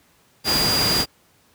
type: tone in noise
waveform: sine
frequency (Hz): 4818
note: D8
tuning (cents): +43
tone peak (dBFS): -19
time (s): 0.44-1.06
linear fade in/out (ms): 50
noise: pink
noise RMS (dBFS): -22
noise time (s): 0.44-1.06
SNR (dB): 0
effects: pink hiss -58 dBFS RMS until 1.54 s + high-pass 80 Hz 12 dB/octave